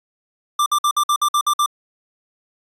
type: tone bursts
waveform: square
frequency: 1183 Hz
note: D6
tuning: 12 cents sharp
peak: -15 dBFS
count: 9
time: 0.59-1.661 s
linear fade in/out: 5 ms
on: 71 ms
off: 54 ms
effects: resampled to 32000 Hz